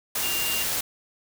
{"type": "tone in noise", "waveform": "sine", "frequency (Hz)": 2793, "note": "F7", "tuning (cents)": -1, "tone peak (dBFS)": -29, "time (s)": [0.23, 0.63], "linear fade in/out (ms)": 5, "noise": "white", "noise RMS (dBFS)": -27, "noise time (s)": [0.15, 0.81], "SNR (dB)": -5, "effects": []}